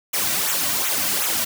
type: noise with flanger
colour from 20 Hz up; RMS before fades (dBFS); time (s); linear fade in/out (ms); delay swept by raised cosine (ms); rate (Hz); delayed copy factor
white; -22; 0.13-1.45; 10; 0.2 to 2.4; 2.7; -0.75
effects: none